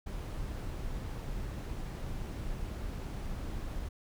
brown noise, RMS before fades -38 dBFS, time 0.06-3.89 s, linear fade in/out 10 ms, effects none

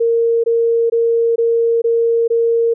sine tone bursts, 462.6 Hz, A#4, 13 cents flat, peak -11 dBFS, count 6, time 0-2.74 s, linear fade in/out 10 ms, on 440 ms, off 20 ms, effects none

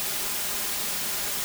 white noise with comb filter, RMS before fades -29 dBFS, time 0-1.44 s, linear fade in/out 0 ms, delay 4.9 ms, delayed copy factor +0.5, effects none

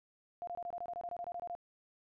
sine tone bursts, 698.5 Hz, F5, in tune, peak -38 dBFS, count 15, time 0.42-1.551 s, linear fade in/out 0 ms, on 53 ms, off 24 ms, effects none

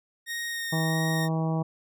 sawtooth tone with vibrato, 1857 Hz, A#6, 7 cents flat, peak -27 dBFS, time 0.26-1.29 s, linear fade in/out 50 ms, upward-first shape sine, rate 1.6 Hz, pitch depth 11 cents each way
harmonic tone, 160.9 Hz, E3, 42 cents flat, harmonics 1 / 2 / 3 / 4 / 5 / 6 / 7, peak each -25 / -34 / -37 / -36 / -37 / -40 / -43 dBFS, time 0.72-1.63 s, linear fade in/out 10 ms
effects none

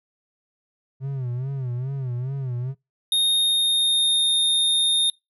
triangle tone with vibrato, 129.5 Hz, C3, 17 cents flat, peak -23 dBFS, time 1-2.75 s, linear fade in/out 50 ms, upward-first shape sine, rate 2.4 Hz, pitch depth 120 cents each way
square tone with pitch glide, 3700 to 3668 Hz, A#7 to A#7, -14 to -29 cents, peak -18 dBFS, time 3.12-5.1 s, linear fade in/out 2 ms, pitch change -15 cents, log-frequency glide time 3.38-4.34 s
effects noise-tail reverb RT60 0.2 s tail -23 dB re dry

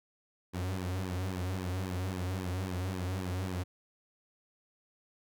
sawtooth tone with flanger, 92.3 Hz, F#2, 4 cents flat, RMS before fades -35 dBFS, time 0.53-3.64 s, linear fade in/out 20 ms, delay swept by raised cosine 1.4 to 6.2 ms, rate 3.7 Hz, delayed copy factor -1, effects none

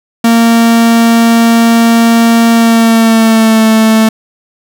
45% pulse tone with pitch glide, 230.6 to 220.8 Hz, A#3 to A3, -19 to +6 cents, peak -4 dBFS, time 0.24-4.09 s, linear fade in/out 5 ms, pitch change -75 cents, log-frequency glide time 2.52-3.65 s, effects none

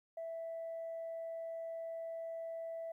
sine tone, 659.3 Hz, E5, in tune, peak -39 dBFS, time 0.17-2.92 s, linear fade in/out 5 ms, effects tanh soft clip ceiling -37 dBFS + 13-bit

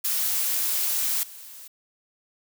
blue noise with level steps, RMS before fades -25 / -43 dBFS, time 0.04-1.68 s, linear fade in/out 10 ms, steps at 1.23 s, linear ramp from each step 2 ms, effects none

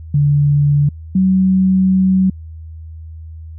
sine tone pair in turn, 144.6 / 188.28 Hz, D3 / F#3, -27 / +30 cents, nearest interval perfect fourth, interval 457 cents, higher second, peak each -9 dBFS, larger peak neither, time 0.14-0.89 / 1.15-2.3 s, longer second, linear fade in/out 5 ms, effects added 80 Hz sine -29 dBFS peak until 3.58 s

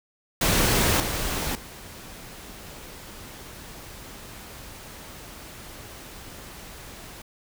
pink noise with level steps, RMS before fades -21 / -28 / -42 dBFS, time 0.41-7.22 s, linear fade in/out 5 ms, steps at 1 / 1.55 s, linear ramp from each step 2 ms, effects none

